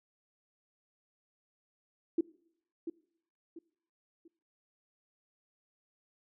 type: tone with echo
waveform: sine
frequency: 333.1 Hz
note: E4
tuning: 18 cents sharp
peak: -24 dBFS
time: 2.18-2.21 s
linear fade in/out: 5 ms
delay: 690 ms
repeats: 3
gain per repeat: -10 dB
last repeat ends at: 4.28 s
effects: noise-tail reverb RT60 0.7 s tail -22 dB re dry